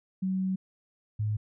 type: tone pair in turn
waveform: sine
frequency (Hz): 188.5 / 106.4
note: F#3 / G#2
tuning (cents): +32 / +42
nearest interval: minor seventh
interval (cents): 990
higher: first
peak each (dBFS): -26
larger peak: neither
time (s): 0.22-0.56 / 1.19-1.37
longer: first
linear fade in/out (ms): 10
effects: none